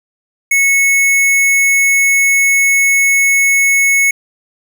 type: tone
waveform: square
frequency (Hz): 2200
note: C#7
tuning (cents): -14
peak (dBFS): -9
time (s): 0.51-4.11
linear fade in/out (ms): 5
effects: none